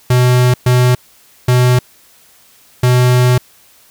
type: tone bursts at uneven times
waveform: square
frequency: 124.9 Hz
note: B2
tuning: 20 cents sharp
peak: -8 dBFS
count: 4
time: 0.1-0.54 / 0.66-0.95 / 1.48-1.79 / 2.83-3.38 s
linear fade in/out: 5 ms
effects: white hiss -47 dBFS RMS until 3.9 s